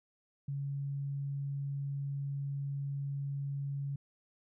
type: tone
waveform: sine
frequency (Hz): 140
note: C#3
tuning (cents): +18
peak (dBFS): -34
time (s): 0.48-3.96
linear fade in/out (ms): 5
effects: none

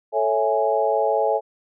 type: chord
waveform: sine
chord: A major seventh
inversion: none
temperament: equal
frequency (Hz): 440 / 554.4 / 659.3 / 830.6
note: A4 / C#5 / E5 / G#5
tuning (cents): 0 / 0 / 0 / 0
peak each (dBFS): -23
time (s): 0.12-1.41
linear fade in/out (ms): 50
effects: none

